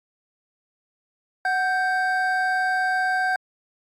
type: tone pair together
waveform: triangle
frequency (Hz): 743 / 1568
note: F#5 / G6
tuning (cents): +7 / 0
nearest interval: octave + minor second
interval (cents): 1293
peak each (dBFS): -21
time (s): 1.45-3.36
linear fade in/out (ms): 2
effects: AAC 64 kbps